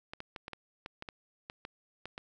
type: clicks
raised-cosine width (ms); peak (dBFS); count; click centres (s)
0.3; -25; 12; 0.135 / 0.204 / 0.362 / 0.481 / 0.533 / 0.861 / 1.024 / 1.088 / 1.499 / 1.651 / 2.056 / 2.179
effects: none